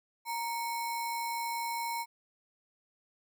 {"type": "tone with sample-and-hold", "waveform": "sine", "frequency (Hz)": 932.3, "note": "A#5", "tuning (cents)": 0, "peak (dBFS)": -32, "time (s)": [0.25, 2.06], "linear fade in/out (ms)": 50, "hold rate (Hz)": 3150, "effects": []}